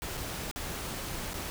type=noise with dropouts; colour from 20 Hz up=pink; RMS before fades=-37 dBFS; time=0.02-1.5 s; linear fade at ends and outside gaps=0 ms; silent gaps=0.171-0.175 / 0.513-0.56 / 1.334-1.341 s; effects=none